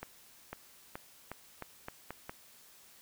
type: accelerating click train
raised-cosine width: 0.5 ms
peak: -25 dBFS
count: 8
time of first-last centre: 0.03-2.295 s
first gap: 500 ms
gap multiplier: 0.85
effects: white hiss -59 dBFS RMS until 3.01 s